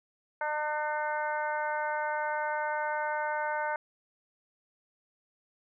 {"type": "harmonic tone", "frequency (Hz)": 301.7, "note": "D4", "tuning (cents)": 47, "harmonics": [2, 3, 4, 5, 6, 7], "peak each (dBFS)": [-35, -32, -43, -35, -44, -44], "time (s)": [0.41, 3.76], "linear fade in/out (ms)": 2, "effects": []}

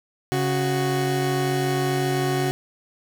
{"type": "tone pair together", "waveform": "30% pulse", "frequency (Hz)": [138.48, 370], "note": ["C#3", "F#4"], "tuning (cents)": [-1, 0], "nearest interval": "octave + perfect fourth", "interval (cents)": 1701, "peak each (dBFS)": -21, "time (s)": [0.32, 2.51], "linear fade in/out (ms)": 0, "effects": []}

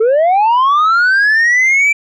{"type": "linear sweep", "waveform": "sine", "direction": "up", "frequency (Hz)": [424.7, 2349], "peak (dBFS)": -5, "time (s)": [0, 1.93], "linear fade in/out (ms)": 10, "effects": ["tanh soft clip ceiling -7 dBFS"]}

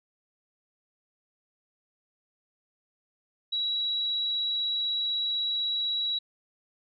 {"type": "tone", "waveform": "sine", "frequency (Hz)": 3892, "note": "B7", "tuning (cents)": -26, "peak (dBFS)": -26, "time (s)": [3.52, 6.19], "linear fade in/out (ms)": 10, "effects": []}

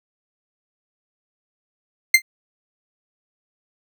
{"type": "tone with exponential decay", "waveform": "40% pulse", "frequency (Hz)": 2091, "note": "C7", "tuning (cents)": -2, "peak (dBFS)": -4, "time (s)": [2.14, 2.22], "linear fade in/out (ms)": 5, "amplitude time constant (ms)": 16, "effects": []}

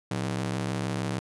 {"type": "ring-modulated tone", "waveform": "sawtooth", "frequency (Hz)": 146.83, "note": "D3", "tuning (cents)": 0, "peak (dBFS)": -21, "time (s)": [0.11, 1.19], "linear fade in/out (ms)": 0, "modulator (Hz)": 33.3, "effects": ["resampled to 24000 Hz"]}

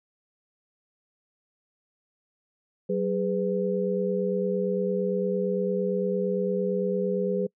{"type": "tone cluster", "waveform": "sine", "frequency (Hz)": [189, 411.2, 500], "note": ["F#3", "G#4", "B4"], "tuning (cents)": [37, -17, 21], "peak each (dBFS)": -28, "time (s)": [2.89, 7.47], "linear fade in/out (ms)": 10, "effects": ["noise-tail reverb RT60 0.1 s tail -26 dB re dry"]}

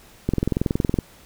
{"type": "click train", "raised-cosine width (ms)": 3, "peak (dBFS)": -7, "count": 16, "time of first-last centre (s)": [0.29, 0.988], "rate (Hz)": 21.5, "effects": ["pink hiss -50 dBFS RMS until 1.25 s"]}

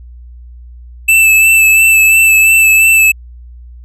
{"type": "tone with vibrato", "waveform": "square", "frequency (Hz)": 2637, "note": "E7", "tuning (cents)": 0, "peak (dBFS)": -5, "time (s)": [1.08, 3.12], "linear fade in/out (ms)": 10, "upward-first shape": "sine", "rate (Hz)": 2.9, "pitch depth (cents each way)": 22, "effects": ["added 60 Hz sine -30 dBFS peak until 3.84 s"]}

